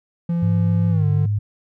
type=tone with pitch glide; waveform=triangle; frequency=170.4 to 149.2 Hz; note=F3 to D3; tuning=-42 to +28 cents; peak=-16 dBFS; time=0.29-1.26 s; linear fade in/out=5 ms; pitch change=-230 cents; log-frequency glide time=0.9-1.05 s
type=tone; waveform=sine; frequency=103.83 Hz; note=G#2; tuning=in tune; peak=-17 dBFS; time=0.42-1.39 s; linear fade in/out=10 ms
effects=none